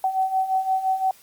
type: beating tone pair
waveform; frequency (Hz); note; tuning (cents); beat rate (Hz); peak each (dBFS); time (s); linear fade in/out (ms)
sine; 756 / 761.8; F#5 / G5; +37 / -50; 5.8; -26 / -21; 0.04-1.11; 2
effects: white hiss -52 dBFS RMS until 1.22 s + Opus 24 kbps